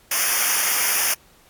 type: noise with comb filter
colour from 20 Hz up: white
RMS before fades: -20 dBFS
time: 0.11-1.14 s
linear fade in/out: 5 ms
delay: 0.25 ms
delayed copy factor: -0.95
effects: pink hiss -54 dBFS RMS until 1.49 s + AAC 64 kbps